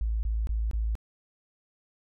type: tone bursts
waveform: sine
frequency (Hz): 54.9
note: A1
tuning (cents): -3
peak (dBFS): -25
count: 4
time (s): 0.01-0.953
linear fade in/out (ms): 0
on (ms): 220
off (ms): 21
effects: none